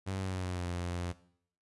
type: tone with pitch glide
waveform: sawtooth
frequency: 95.8 to 87.85 Hz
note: G2 to F2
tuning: -39 to +11 cents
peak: -30 dBFS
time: 0.06-1.13 s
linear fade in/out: 20 ms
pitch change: -150 cents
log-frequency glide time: 0.19-0.67 s
effects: noise-tail reverb RT60 0.6 s tail -17 dB re dry + resampled to 24000 Hz